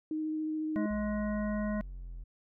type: tone with vibrato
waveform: sine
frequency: 311.1 Hz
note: D#4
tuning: in tune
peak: -31 dBFS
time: 0.11-0.86 s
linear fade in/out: 2 ms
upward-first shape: square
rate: 14 Hz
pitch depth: 8 cents each way
type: harmonic tone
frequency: 210 Hz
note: G#3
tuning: 19 cents sharp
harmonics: 1 / 3 / 5 / 7 / 9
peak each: -31 / -38 / -45 / -48 / -47 dBFS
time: 0.76-1.81 s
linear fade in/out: 0 ms
type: linear sweep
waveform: triangle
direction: down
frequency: 58.8 to 41.2 Hz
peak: -38 dBFS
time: 0.9-2.24 s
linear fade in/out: 10 ms
effects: none